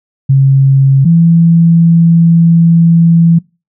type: tone pair in turn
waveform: sine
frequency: 135.9 / 167.25 Hz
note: C#3 / E3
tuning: -34 / +25 cents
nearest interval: major third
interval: 359 cents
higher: second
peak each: -3 dBFS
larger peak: neither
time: 0.29-1.05 / 1.05-3.39 s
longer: second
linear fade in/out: 10 ms
effects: noise-tail reverb RT60 0.3 s tail -25 dB re dry